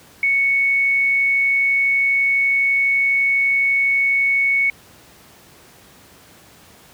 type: tone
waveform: sine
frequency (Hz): 2217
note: C#7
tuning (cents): 0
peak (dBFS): -14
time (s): 0.23-4.7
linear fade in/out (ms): 2
effects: pink hiss -47 dBFS RMS until 6.93 s + high-pass 80 Hz 12 dB/octave